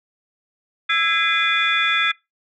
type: tone cluster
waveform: sine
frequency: 1324 / 1649 / 2043 / 2433 / 3459 Hz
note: E6 / G#6 / C7 / D#7 / A7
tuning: +7 / -13 / -42 / -39 / -30 cents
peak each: -22 dBFS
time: 0.89-2.12 s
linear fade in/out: 10 ms
effects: noise-tail reverb RT60 0.2 s tail -22 dB re dry + tanh soft clip ceiling -6 dBFS